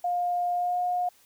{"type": "tone with pitch glide", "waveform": "sine", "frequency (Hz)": [708, 716.6], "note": ["F5", "F5"], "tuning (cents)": [23, 44], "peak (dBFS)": -24, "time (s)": [0.04, 1.09], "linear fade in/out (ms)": 5, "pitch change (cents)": 21, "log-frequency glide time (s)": [0.54, 0.79], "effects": ["white hiss -60 dBFS RMS until 1.25 s"]}